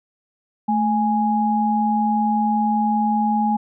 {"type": "tone pair together", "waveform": "sine", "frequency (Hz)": [218.7, 830.6], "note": ["A3", "G#5"], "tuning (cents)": [-10, 0], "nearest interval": "octave + major seventh", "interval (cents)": 2310, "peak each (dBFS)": -19, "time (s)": [0.68, 3.57], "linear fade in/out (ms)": 10, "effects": []}